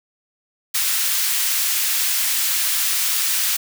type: high-pass noise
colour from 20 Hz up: white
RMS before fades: -20 dBFS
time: 0.74-3.57 s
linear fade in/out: 10 ms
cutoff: 1600 Hz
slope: 12 dB/octave
effects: none